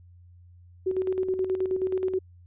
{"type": "tone with tremolo", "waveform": "sine", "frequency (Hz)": 374.9, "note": "F#4", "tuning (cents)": 23, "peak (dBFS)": -22, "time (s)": [0.86, 2.19], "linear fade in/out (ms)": 10, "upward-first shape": "square", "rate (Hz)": 9.4, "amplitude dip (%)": 55, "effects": ["added 88 Hz sine -49 dBFS peak until 2.46 s", "resampled to 8000 Hz"]}